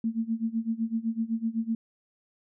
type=tone with tremolo; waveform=sine; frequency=226.3 Hz; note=A3; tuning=49 cents sharp; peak=-23 dBFS; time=0.04-1.75 s; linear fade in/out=2 ms; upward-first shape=sine; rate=7.9 Hz; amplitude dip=90%; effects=none